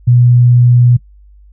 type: tone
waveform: sine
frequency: 122.2 Hz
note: B2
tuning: 18 cents flat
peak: -4 dBFS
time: 0.07-0.97 s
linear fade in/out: 10 ms
effects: noise-tail reverb RT60 0.1 s tail -20 dB re dry + added 50 Hz sine -38 dBFS peak until 1.52 s